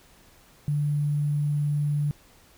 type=tone with sample-and-hold; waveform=sine; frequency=146.83 Hz; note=D3; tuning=in tune; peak=-22 dBFS; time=0.68-2.11 s; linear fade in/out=0 ms; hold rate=11025 Hz; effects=pink hiss -56 dBFS RMS until 2.57 s